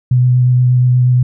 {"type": "tone with vibrato", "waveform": "sine", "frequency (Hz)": 125.2, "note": "B2", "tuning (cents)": 24, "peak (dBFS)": -7, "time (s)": [0.11, 1.23], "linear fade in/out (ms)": 5, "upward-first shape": "sine", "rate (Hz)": 8.4, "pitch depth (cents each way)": 13, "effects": []}